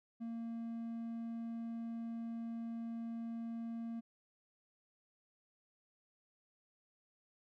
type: tone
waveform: triangle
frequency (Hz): 230.1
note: A#3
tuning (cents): -22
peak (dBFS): -38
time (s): 0.2-4.01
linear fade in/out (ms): 20
effects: none